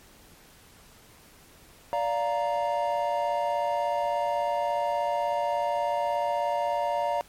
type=chord; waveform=triangle; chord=Bb major; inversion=first; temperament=just; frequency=582.7 / 699.2 / 932.3 Hz; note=D5 / F5 / Bb5; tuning=-14 / +2 / 0 cents; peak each=-27 dBFS; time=1.93-7.21 s; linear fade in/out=0 ms; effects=pink hiss -54 dBFS RMS until 7.28 s + MP3 64 kbps